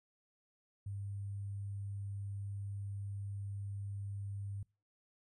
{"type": "tone with sample-and-hold", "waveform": "sine", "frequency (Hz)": 99.8, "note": "G2", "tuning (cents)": 32, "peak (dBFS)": -39, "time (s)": [0.86, 4.63], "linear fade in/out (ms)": 5, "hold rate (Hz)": 8820, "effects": ["noise-tail reverb RT60 0.3 s tail -25 dB re dry", "resampled to 24000 Hz"]}